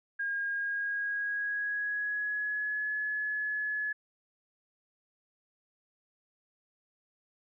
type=tone with pitch glide; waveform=sine; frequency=1624 to 1703.8 Hz; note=G#6 to G#6; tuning=-39 to +44 cents; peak=-30 dBFS; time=0.19-3.93 s; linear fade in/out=10 ms; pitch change=+83 cents; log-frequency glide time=0.51-2.91 s; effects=none